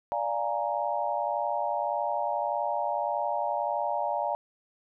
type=chord; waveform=sine; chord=Bb dominant seventh; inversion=first; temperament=equal; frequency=587.3 / 698.5 / 830.6 / 932.3 Hz; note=D5 / F5 / Ab5 / Bb5; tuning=0 / 0 / 0 / 0 cents; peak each=-32 dBFS; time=0.12-4.35 s; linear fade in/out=0 ms; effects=none